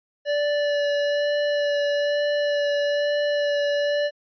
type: tone with vibrato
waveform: square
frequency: 581 Hz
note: D5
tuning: 19 cents flat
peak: -21 dBFS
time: 0.25-4.11 s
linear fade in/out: 50 ms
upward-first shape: sine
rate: 1.1 Hz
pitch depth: 12 cents each way
effects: resampled to 11025 Hz